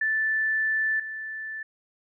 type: tone pair in turn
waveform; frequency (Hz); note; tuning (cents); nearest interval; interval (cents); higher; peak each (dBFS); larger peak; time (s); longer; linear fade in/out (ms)
sine; 1758 / 1758; A6 / A6; -2 / -2; unison; 0; neither; -22 / -32; first; 0.01-1 / 1-1.63; first; 5
effects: none